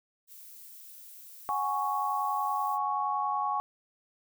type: noise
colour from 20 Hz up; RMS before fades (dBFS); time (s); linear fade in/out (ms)
violet; -49; 0.27-2.79; 50
type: chord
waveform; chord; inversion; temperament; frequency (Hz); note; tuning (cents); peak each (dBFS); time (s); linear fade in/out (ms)
sine; F# suspended second; none; equal; 740 / 830.6 / 1108.7; F#5 / G#5 / C#6; 0 / 0 / 0; -36 / -31 / -30; 1.49-3.6; 0
effects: none